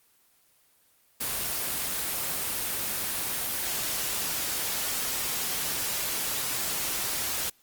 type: noise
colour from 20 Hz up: white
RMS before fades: -30 dBFS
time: 1.2-7.5 s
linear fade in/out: 10 ms
effects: white hiss -64 dBFS RMS until 7.62 s + Opus 24 kbps